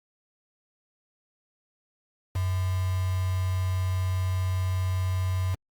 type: tone with quantisation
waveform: sine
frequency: 92.5 Hz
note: F#2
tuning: in tune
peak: -24 dBFS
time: 2.35-5.55 s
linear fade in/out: 10 ms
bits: 6
effects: Opus 48 kbps